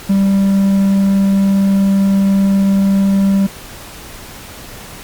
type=tone; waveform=triangle; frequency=196 Hz; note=G3; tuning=in tune; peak=-7 dBFS; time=0.09-3.47 s; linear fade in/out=10 ms; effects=pink hiss -33 dBFS RMS until 5.03 s + Opus 48 kbps